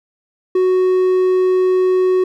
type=tone with hard clipping; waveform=triangle; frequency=370 Hz; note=F#4; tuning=in tune; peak=-12 dBFS; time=0.55-2.24 s; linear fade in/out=5 ms; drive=6 dB; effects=none